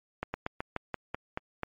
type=slowing click train; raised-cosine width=0.5 ms; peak=-17 dBFS; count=9; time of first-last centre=0.23-1.633 s; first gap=110 ms; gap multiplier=1.13; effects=MP3 48 kbps